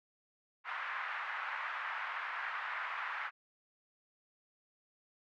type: band-pass noise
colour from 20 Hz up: white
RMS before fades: -40 dBFS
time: 0.64-3.31 s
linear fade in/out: 50 ms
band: 950 to 1900 Hz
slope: 24 dB/octave
effects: none